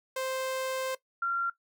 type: tone pair in turn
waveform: sawtooth / sine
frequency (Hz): 523 / 1377.8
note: C5 / F6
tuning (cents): -1 / -24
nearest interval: octave + perfect fourth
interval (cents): 1677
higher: second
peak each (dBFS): -27 / -26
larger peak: second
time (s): 0.16-0.95 / 1.22-1.5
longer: first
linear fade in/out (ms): 5
effects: noise-tail reverb RT60 0.1 s tail -17 dB re dry